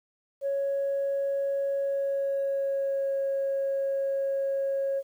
sine tone with pitch glide, 554.4 to 547.4 Hz, C#5 to C#5, 0 to -22 cents, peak -24 dBFS, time 0.41-5.03 s, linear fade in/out 50 ms, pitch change -22 cents, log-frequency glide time 1.79-3.17 s, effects tanh soft clip ceiling -22 dBFS + 10-bit

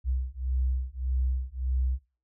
sine beating tone pair, 63.2 / 64.9 Hz, B1 / C2, +41 / -13 cents, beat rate 1.7 Hz, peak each -29 dBFS, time 0.04-1.99 s, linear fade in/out 50 ms, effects noise-tail reverb RT60 0.4 s tail -22 dB re dry

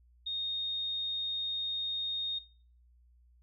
sine tone, 3700 Hz, A#7, 14 cents flat, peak -33 dBFS, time 0.26-2.39 s, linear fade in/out 10 ms, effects noise-tail reverb RT60 0.5 s tail -20 dB re dry + added 60 Hz sine -60 dBFS peak until 3.42 s

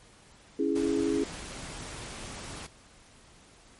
sine chord, C# minor, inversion none, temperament equal, 277.2 / 329.6 / 415.3 Hz, C#4 / E4 / G#4, 0 / 0 / 0 cents, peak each -29 dBFS, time 0.59-1.24 s, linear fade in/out 5 ms
pink noise, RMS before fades -41 dBFS, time 0.75-2.67 s, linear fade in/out 10 ms
effects pink hiss -56 dBFS RMS until 3.79 s + MP3 48 kbps

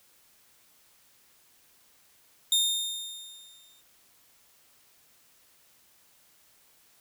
sawtooth tone with exponential decay, 3653 Hz, A#7, 36 cents flat, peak -17 dBFS, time 2.52-3.81 s, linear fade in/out 2 ms, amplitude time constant 280 ms, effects white hiss -62 dBFS RMS until 7 s

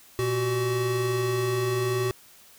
square tone pair together, 119 / 377.8 Hz, A#2 / F#4, +36 / +36 cents, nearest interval octave + minor sixth, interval 2000 cents, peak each -29 / -26 dBFS, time 0.19-2.11 s, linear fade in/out 0 ms, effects white hiss -53 dBFS RMS until 2.58 s

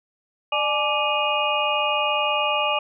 sine tone cluster, 598 / 847 / 1172 / 2482 / 2851 Hz, D5 / G#5 / D6 / D#7 / F7, +31 / +34 / -4 / -5 / +35 cents, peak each -26 dBFS, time 0.52-2.79 s, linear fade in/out 5 ms, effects none

